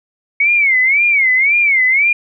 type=tone with vibrato; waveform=sine; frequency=2203 Hz; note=C#7; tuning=11 cents flat; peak=-9 dBFS; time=0.4-2.13 s; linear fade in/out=5 ms; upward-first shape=sine; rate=1.9 Hz; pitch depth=160 cents each way; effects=none